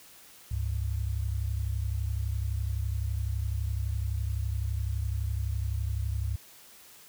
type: tone pair together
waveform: sine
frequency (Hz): 69.04 / 100.9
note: C#2 / G#2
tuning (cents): -6 / -49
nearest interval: perfect fifth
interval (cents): 657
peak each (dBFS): -30 / -31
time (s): 0.51-6.36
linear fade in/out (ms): 5
effects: white hiss -53 dBFS RMS until 7.08 s